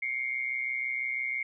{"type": "tone pair together", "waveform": "sine", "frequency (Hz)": [2119, 2245], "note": ["C7", "C#7"], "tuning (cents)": [21, 21], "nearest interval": "minor second", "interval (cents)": 100, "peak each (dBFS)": [-31, -34], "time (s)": [0.02, 1.43], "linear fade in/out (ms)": 5, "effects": []}